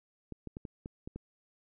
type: clicks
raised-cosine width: 3 ms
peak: -28 dBFS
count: 7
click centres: 0.323 / 0.473 / 0.569 / 0.652 / 0.859 / 1.075 / 1.16 s
effects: none